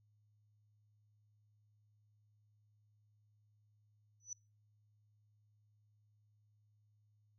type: tone with exponential growth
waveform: sine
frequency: 5960 Hz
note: F#8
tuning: 12 cents sharp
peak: -38 dBFS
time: 4.2-4.33 s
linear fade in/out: 2 ms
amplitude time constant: 27 ms
effects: noise-tail reverb RT60 0.3 s tail -23 dB re dry + added 105 Hz sine -70 dBFS peak until 7.38 s